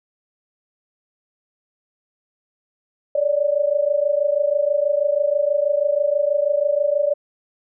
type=tone pair together; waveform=sine; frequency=567.8 / 594 Hz; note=C#5 / D5; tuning=+41 / +20 cents; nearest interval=minor second; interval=79 cents; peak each=-19 dBFS; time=3.15-7.14 s; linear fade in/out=5 ms; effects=none